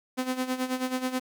sawtooth tone with tremolo, 256 Hz, C4, 38 cents flat, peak -21 dBFS, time 0.17-1.2 s, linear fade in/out 20 ms, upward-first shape sine, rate 9.3 Hz, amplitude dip 75%, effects 9-bit

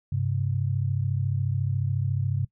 sine tone pair together, 99.2 / 133.3 Hz, G2 / C3, +21 / +33 cents, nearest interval perfect fourth, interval 512 cents, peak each -26 dBFS, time 0.12-2.45 s, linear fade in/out 5 ms, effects noise-tail reverb RT60 0.1 s tail -20 dB re dry

